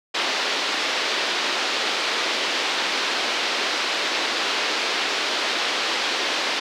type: band-pass noise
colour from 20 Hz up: white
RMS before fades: -24 dBFS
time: 0.14-6.6 s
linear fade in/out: 10 ms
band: 280 to 4500 Hz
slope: 24 dB/octave
effects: none